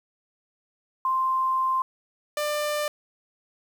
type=tone pair in turn; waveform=sine / sawtooth; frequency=1046.5 / 595.4 Hz; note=C6 / D5; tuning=0 / +24 cents; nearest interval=minor seventh; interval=976 cents; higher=first; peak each=-21 / -21 dBFS; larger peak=neither; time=1.05-1.82 / 2.37-2.88 s; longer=first; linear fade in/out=2 ms; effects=9-bit